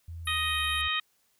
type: tone with pitch glide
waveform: sine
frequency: 83.6 to 73.2 Hz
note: E2 to D2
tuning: +25 to -5 cents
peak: -37 dBFS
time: 0.08-0.88 s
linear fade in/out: 5 ms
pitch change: -230 cents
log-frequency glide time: 0.21-0.72 s
type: band-pass noise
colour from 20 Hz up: white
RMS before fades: -45 dBFS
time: 0.25-0.82 s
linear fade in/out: 10 ms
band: 10000 to 11000 Hz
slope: 96 dB/octave
type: harmonic tone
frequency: 624 Hz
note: D#5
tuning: 5 cents sharp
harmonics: 2 / 3 / 4 / 5 / 6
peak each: -33 / -33 / -33 / -33 / -33 dBFS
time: 0.27-1 s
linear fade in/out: 5 ms
effects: white hiss -70 dBFS RMS until 1.39 s